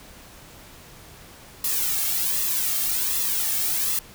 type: noise with flanger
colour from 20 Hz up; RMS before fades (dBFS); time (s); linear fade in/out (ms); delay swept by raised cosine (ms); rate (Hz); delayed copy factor
blue; -24; 1.64-3.99; 2; 1.3 to 2.06; 1.3; -0.85
effects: pink hiss -46 dBFS RMS until 4.14 s